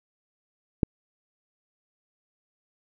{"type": "click", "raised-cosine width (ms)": 3, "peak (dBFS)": -7, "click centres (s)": 0.832, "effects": []}